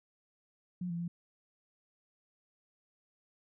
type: tone with pitch steps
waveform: sine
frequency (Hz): 179 / 170.2 / 172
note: F3 / F3 / F3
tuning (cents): +43 / -44 / -26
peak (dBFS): -34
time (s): 0.81-1.08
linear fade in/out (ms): 5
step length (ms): 90
effects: none